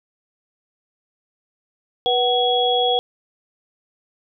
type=tone cluster; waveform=sine; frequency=487.6 / 749 / 3334 Hz; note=B4 / F#5 / G#7; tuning=-22 / +21 / +6 cents; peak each=-20 dBFS; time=2.06-2.99 s; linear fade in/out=0 ms; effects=none